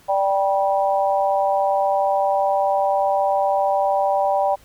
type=chord; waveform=sine; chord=G major; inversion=second; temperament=equal with one note detuned; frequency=587.3 / 784 / 970.8 Hz; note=D5 / G5 / B5; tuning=0 / 0 / -30 cents; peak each=-20 / -19 / -25 dBFS; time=0.08-4.56 s; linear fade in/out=20 ms; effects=pink hiss -52 dBFS RMS until 4.64 s